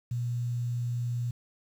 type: tone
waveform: sine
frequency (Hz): 120.6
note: B2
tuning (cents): -41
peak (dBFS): -28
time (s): 0.11-1.31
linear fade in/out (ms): 5
effects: 9-bit